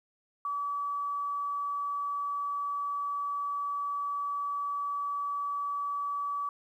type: tone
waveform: sine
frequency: 1146 Hz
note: D6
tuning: 43 cents flat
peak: -30 dBFS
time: 0.45-6.49 s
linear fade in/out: 2 ms
effects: 11-bit